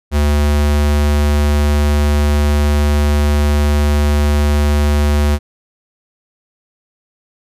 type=tone; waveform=square; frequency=73.42 Hz; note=D2; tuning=in tune; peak=-11 dBFS; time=0.11-5.39 s; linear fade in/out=50 ms; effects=resampled to 32000 Hz